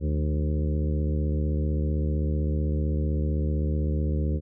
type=harmonic tone with a mistuned harmonic; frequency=75.7 Hz; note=D#2; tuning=47 cents flat; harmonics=1 / 2 / 3 / 4 / 5 / 6 / 7; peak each=-24 / -30 / -34 / -36 / -38 / -40 / -41 dBFS; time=0-4.41 s; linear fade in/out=50 ms; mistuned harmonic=3; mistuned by=-60 cents; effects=none